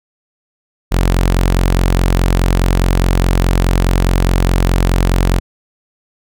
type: tone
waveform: sawtooth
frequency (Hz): 44.8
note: F1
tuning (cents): +45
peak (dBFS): -6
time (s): 0.91-5.4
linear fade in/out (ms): 20
effects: none